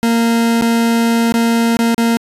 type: tone with dropouts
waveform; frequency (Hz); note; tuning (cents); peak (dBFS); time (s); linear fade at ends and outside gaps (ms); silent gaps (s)
40% pulse; 231.2; A#3; -14; -10; 0.03-2.17; 0; 0.612-0.622 / 1.323-1.341 / 1.769-1.791 / 1.945-1.98
effects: resampled to 32000 Hz

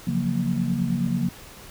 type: chord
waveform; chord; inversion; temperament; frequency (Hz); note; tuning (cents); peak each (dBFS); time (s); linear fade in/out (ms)
sine; Gb major seventh; second; equal with one note detuned; 138.59 / 174.61 / 183.93 / 233.1; Db3 / F3 / Gb3 / Bb3; 0 / 0 / -10 / 0; -28 / -27 / -27 / -26; 0.07-1.29; 5
effects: pink hiss -44 dBFS RMS until 1.7 s

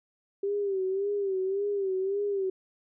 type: tone with vibrato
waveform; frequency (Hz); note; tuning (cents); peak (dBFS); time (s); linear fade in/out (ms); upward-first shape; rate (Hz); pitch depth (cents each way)
sine; 392; G4; 0; -26; 0.43-2.5; 5; sine; 1.8; 77
effects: none

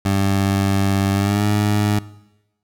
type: tone with pitch glide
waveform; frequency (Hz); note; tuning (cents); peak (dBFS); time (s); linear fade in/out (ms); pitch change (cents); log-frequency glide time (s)
20% pulse; 98.2 to 104.04; G2 to G#2; +4 to +4; -11; 0.05-1.99; 5; +100; 1.13-1.45
effects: noise-tail reverb RT60 1.0 s tail -20 dB re dry

